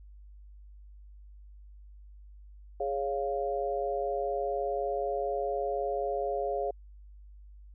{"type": "chord", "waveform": "sine", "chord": "Db major", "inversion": "second", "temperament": "equal", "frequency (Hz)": [415.3, 554.4, 698.5], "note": ["Ab4", "Db5", "F5"], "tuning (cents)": [0, 0, 0], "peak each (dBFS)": -33, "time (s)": [2.8, 6.71], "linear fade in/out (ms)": 5, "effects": ["added 50 Hz sine -48 dBFS peak until 7.74 s"]}